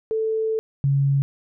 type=tone pair in turn; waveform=sine; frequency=441.3 / 139 Hz; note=A4 / C#3; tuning=+5 / +5 cents; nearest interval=octave + minor sixth; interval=2000 cents; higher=first; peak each=-20 / -16 dBFS; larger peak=second; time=0.11-0.59 / 0.84-1.22 s; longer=first; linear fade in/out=0 ms; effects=none